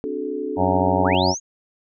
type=chord; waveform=sine; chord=D dominant seventh; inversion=third; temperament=equal with one note detuned; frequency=261.6 / 293.7 / 370 / 431.2 Hz; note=C4 / D4 / F#4 / A4; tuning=0 / 0 / 0 / -35 cents; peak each=-33 / -29 / -31 / -27 dBFS; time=0.04-1.15 s; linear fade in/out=0 ms
type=harmonic tone; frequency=92.5 Hz; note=F#2; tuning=in tune; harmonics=1 / 2 / 3 / 4 / 6 / 7 / 8 / 9 / 10; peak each=-25 / -25 / -25 / -25 / -25 / -25 / -25 / -25 / -25 dBFS; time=0.56-1.35 s; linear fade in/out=50 ms
type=linear sweep; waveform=sine; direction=up; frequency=263.7 to 6760 Hz; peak=-24 dBFS; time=1-1.4 s; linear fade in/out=50 ms
effects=none